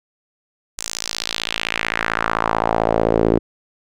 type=tone with band-pass filter sweep; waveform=sawtooth; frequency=55.7 Hz; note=A1; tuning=22 cents sharp; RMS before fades=-20 dBFS; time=0.78-3.39 s; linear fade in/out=5 ms; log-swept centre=7400 to 360 Hz; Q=2.1; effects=none